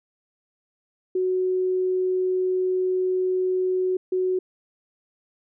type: tone bursts at uneven times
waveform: sine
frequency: 370 Hz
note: F#4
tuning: in tune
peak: -20 dBFS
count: 2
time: 1.15-3.97 / 4.12-4.39 s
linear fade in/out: 5 ms
effects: none